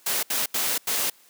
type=noise bursts at uneven times; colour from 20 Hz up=white; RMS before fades=-25 dBFS; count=4; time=0.06-0.23 / 0.3-0.46 / 0.54-0.78 / 0.87-1.1 s; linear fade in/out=5 ms; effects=white hiss -56 dBFS RMS until 1.29 s + high-pass 200 Hz 12 dB/octave